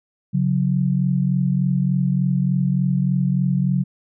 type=tone pair together; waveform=sine; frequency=138.91 / 182.3 Hz; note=C#3 / F#3; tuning=+4 / -25 cents; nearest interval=perfect fourth; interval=471 cents; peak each=-19 dBFS; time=0.33-3.84 s; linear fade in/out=20 ms; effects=none